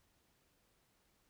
silence, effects pink hiss -75 dBFS RMS until 1.29 s

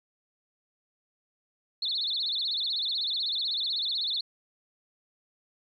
sine tone with vibrato, 3900 Hz, B7, 23 cents flat, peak -27 dBFS, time 1.82-4.21 s, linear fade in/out 5 ms, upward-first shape sine, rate 16 Hz, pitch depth 210 cents each way, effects 11-bit

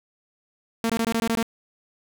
sawtooth tone bursts, 228.1 Hz, A#3, 37 cents flat, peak -17 dBFS, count 8, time 0.84-1.427 s, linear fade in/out 0 ms, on 55 ms, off 21 ms, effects none

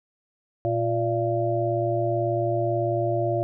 harmonic tone with a mistuned harmonic, 116.54 Hz, A#2, in tune, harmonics 1 / 3 / 5 / 6, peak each -27 / -27 / -27 / -27 dBFS, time 0.65-3.43 s, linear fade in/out 0 ms, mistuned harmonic 6, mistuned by -46 cents, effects none

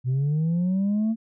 sine linear sweep, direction up, 123.47 to 227.9 Hz, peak -18 dBFS, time 0.04-1.16 s, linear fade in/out 50 ms, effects tanh soft clip ceiling -19 dBFS

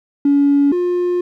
triangle tone pair in turn, 283.5 / 355.2 Hz, C#4 / F4, +39 / +29 cents, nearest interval major third, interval 390 cents, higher second, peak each -6 / -12 dBFS, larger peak first, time 0.25-0.72 / 0.72-1.21 s, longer second, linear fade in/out 5 ms, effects tanh soft clip ceiling -7 dBFS

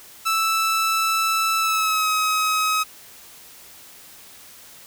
sawtooth tone with pitch glide, 1318.5 to 1271.4 Hz, E6 to D#6, 0 to +37 cents, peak -15 dBFS, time 0.25-2.84 s, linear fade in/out 20 ms, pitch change -63 cents, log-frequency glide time 1.59-2.08 s, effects white hiss -45 dBFS RMS until 4.86 s

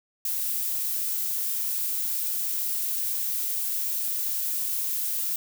violet noise, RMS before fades -28 dBFS, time 0.25-5.36 s, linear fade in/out 2 ms, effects none

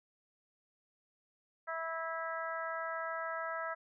harmonic tone, 327 Hz, E4, 14 cents flat, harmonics 2 / 3 / 4 / 5 / 6, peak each -41 / -45 / -40 / -43 / -47 dBFS, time 1.67-3.75 s, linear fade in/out 20 ms, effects none

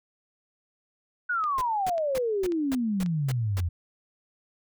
sine exponential sweep, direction down, 1495 to 82.41 Hz, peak -24 dBFS, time 1.29-3.69 s, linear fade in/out 10 ms
click train, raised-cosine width 0.2 ms, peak -26 dBFS, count 5, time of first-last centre 1.44-3.602 s, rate 1.85 Hz
pink noise bursts, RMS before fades -36 dBFS, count 8, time 1.58-3.602 s, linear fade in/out 2 ms, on 34 ms, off 250 ms
effects none

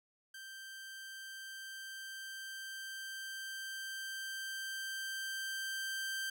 sawtooth tone with level ramp, 1568 Hz, G6, in tune, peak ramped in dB -44 to -33 dBFS, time 0.34-6.3 s, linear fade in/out 5 ms, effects none

